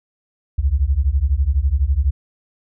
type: beating tone pair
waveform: sine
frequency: 63.2 / 75.2 Hz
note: B1 / D2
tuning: +41 / +42 cents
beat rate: 12 Hz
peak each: -17 dBFS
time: 0.58-2.11 s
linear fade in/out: 10 ms
effects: none